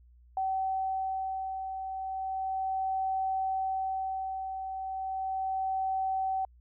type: beating tone pair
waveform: sine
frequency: 764 / 764.35 Hz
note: G5 / G5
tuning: -45 / -44 cents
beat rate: 0.35 Hz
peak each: -39 / -30 dBFS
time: 0.37-6.45 s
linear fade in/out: 2 ms
effects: added 60 Hz sine -55 dBFS peak until 6.6 s